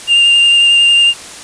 triangle tone with vibrato, 2800 Hz, F7, 4 cents sharp, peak -4 dBFS, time 0.07-1.14 s, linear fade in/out 50 ms, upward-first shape triangle, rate 11 Hz, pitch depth 15 cents each way, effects white hiss -30 dBFS RMS until 1.43 s + resampled to 22050 Hz

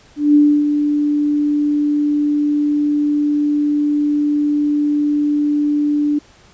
sine tone with ADSR envelope, 294.2 Hz, D4, 3 cents sharp, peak -6 dBFS, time 0.16-6.19 s, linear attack 190 ms, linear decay 290 ms, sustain -7 dB, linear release 9 ms, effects pink hiss -48 dBFS RMS until 6.53 s + resampled to 16000 Hz

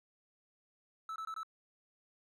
triangle tone bursts, 1310 Hz, E6, 11 cents flat, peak -37 dBFS, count 4, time 1.09-1.432 s, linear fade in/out 2 ms, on 69 ms, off 22 ms, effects none

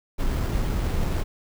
brown noise with sample-and-hold, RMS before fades -24 dBFS, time 0.18-1.24 s, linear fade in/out 20 ms, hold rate 6300 Hz, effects none

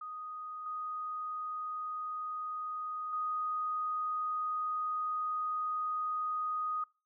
sine tone with level steps, 1244.5 Hz, D#6, in tune, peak -40 / -36 / -32 dBFS, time 0.01-6.84 s, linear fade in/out 5 ms, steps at 0.66 / 3.13 s, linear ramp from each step 2 ms, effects noise-tail reverb RT60 0.3 s tail -24 dB re dry

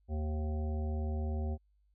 harmonic tone, 76.7 Hz, D#2, 24 cents flat, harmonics 1 / 3 / 5 / 7 / 9 / 10, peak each -32 / -42 / -46 / -49 / -51 / -52 dBFS, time 0.08-1.58 s, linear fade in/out 50 ms, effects added 50 Hz sine -67 dBFS peak until 1.94 s

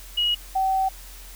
sine tone pair in turn, 2900 / 765.7 Hz, F#7 / G5, -35 / -41 cents, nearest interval octave + major seventh, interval 2306 cents, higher first, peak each -19 dBFS, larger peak neither, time 0.17-0.35 / 0.55-0.89 s, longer second, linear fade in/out 10 ms, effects added 43 Hz sine -41 dBFS peak until 1.35 s + white hiss -45 dBFS RMS until 1.35 s

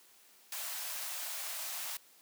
white high-pass noise, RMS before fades -40 dBFS, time 0.52-1.97 s, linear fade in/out 2 ms, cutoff 560 Hz, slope 96 dB/octave, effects white hiss -62 dBFS RMS until 2.21 s + high-pass 200 Hz 12 dB/octave

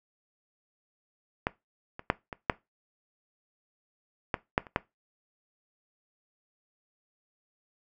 clicks, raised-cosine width 0.5 ms, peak -11 / -24 / -7 / -22 / -7 / -11 / -7 / -30 / -9 dBFS, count 9, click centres 1.469 / 1.994 / 2.101 / 2.328 / 2.498 / 4.342 / 4.579 / 4.668 / 4.761 s, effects noise-tail reverb RT60 0.2 s tail -19 dB re dry

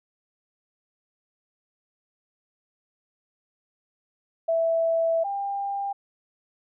sine tone pair in turn, 659.3 / 797.7 Hz, E5 / G5, 0 / +30 cents, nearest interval minor third, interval 330 cents, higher second, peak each -20 / -26 dBFS, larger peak first, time 4.48-5.24 / 5.24-5.93 s, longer first, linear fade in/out 10 ms, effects none

